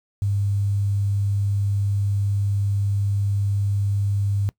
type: tone with quantisation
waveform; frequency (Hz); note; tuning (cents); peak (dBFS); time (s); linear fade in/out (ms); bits
sine; 100.3; G2; +40; -19; 0.22-4.49; 0; 8
effects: noise-tail reverb RT60 0.1 s tail -21 dB re dry